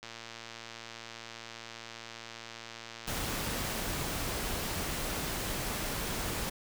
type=click train; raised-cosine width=0.2 ms; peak=-26 dBFS; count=434; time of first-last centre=0.03-3.795 s; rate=115 Hz
type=noise; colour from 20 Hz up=pink; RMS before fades=-35 dBFS; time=3.07-6.5 s; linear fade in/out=10 ms
effects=none